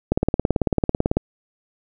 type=click train; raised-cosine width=2 ms; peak=-4 dBFS; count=20; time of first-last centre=0.12-1.17 s; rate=18.1 Hz; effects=none